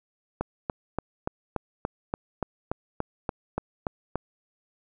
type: click train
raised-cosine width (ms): 1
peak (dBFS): -13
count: 14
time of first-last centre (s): 0.41-4.156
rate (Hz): 3.47
effects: none